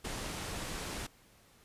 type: low-pass noise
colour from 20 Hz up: pink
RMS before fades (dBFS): -40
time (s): 0.04-1.07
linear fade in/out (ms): 10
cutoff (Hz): 11000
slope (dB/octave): 24
effects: pink hiss -63 dBFS RMS until 1.64 s + resampled to 32000 Hz